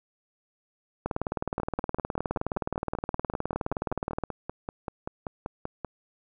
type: two click trains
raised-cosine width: 1 ms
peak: -18 / -14 dBFS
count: 23 / 62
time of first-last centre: 1.6-5.847 / 1.06-4.237 s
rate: 5.18 / 19.2 Hz
effects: none